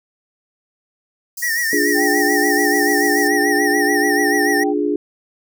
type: high-pass noise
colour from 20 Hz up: white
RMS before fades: -29 dBFS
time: 1.37-3.28 s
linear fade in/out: 5 ms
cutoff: 4600 Hz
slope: 96 dB/octave
type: tone with vibrato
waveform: square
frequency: 1864.7 Hz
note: A#6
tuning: in tune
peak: -18 dBFS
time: 1.42-4.64 s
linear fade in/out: 10 ms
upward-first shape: sine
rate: 6.9 Hz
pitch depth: 75 cents each way
type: chord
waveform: sine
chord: D diminished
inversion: none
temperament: equal with one note detuned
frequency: 293.7 / 349.2 / 416.5 Hz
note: D4 / F4 / Ab4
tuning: 0 / 0 / +5 cents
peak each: -19 / -22 / -20 dBFS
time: 1.73-4.96 s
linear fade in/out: 2 ms
type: tone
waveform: sine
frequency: 780 Hz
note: G5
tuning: 9 cents flat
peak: -22 dBFS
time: 1.94-4.74 s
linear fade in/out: 50 ms
effects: none